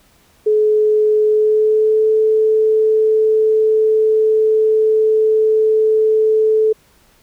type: tone with pitch glide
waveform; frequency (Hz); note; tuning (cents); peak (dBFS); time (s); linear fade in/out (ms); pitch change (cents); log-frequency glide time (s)
sine; 427.2 to 435.7; G#4 to A4; +49 to -17; -10; 0.46-6.73; 10; +34; 1.27-2.09
effects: pink hiss -53 dBFS RMS until 7.22 s